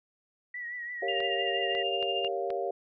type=tone with vibrato; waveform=sine; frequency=1931 Hz; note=B6; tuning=39 cents flat; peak=-35 dBFS; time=0.54-1.83 s; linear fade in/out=5 ms; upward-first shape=triangle; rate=5.9 Hz; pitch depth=56 cents each way
type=chord; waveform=sine; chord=G half-diminished seventh; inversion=none; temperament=equal with one note detuned; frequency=392 / 466.2 / 556 / 698.5 Hz; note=G4 / Bb4 / Db5 / F5; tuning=0 / 0 / +5 / 0 cents; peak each=-34 / -36 / -35 / -34 dBFS; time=1.02-2.71 s; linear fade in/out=5 ms
type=tone with tremolo; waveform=sine; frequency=2805 Hz; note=F7; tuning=7 cents sharp; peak=-29 dBFS; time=1.08-2.28 s; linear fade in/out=5 ms; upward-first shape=sine; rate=13 Hz; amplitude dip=55%
type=clicks; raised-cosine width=0.3 ms; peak=-26 dBFS; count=5; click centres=1.204 / 1.751 / 2.027 / 2.247 / 2.504 s
effects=none